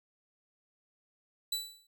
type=tone with exponential decay; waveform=sawtooth; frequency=3960 Hz; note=B7; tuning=4 cents sharp; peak=-26 dBFS; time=1.52-1.87 s; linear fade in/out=5 ms; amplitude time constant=76 ms; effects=none